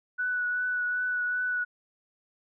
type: tone with vibrato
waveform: sine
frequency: 1480 Hz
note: F#6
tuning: in tune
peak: -26 dBFS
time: 0.18-1.65 s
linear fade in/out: 20 ms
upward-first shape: triangle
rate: 2.6 Hz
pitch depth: 19 cents each way
effects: none